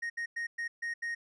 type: tone bursts at uneven times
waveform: triangle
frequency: 1864.7 Hz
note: A#6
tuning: in tune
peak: -31 dBFS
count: 6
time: 0.02-0.1 / 0.17-0.26 / 0.36-0.47 / 0.58-0.68 / 0.82-0.94 / 1.02-1.15 s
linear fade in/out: 10 ms
effects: resampled to 22050 Hz